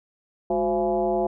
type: tone with frequency modulation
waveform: sine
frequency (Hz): 523.3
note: C5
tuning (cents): 0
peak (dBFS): -20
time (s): 0.5-1.27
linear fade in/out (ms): 5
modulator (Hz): 158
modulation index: 1.7
effects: none